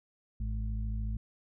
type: harmonic tone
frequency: 53.6 Hz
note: A1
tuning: 45 cents flat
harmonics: 1 / 2 / 4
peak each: -32 / -38 / -44 dBFS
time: 0.4-1.17 s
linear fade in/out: 5 ms
effects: none